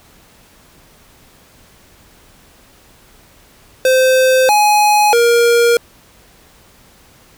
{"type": "tone with pitch steps", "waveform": "square", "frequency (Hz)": [518, 838, 471.2], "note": ["C5", "G#5", "A#4"], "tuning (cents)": [-17, 15, 19], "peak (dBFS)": -9, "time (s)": [3.85, 5.77], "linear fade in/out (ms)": 2, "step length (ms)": 640, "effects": ["pink hiss -47 dBFS RMS until 7.37 s"]}